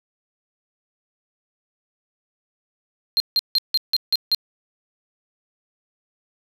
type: tone bursts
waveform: triangle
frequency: 4186 Hz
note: C8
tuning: in tune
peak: -14 dBFS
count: 7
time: 3.17-4.347 s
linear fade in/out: 0 ms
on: 31 ms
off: 160 ms
effects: none